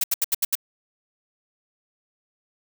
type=noise bursts; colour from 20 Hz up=blue; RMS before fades=-21 dBFS; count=6; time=0.01-0.553 s; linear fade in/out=5 ms; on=28 ms; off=75 ms; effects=none